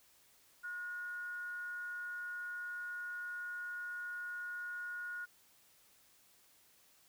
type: tone with frequency modulation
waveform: sine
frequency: 1443 Hz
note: F#6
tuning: 44 cents flat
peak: -40 dBFS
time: 0.63-5.26 s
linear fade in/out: 20 ms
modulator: 371 Hz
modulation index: 0.21
effects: white hiss -67 dBFS RMS until 7.08 s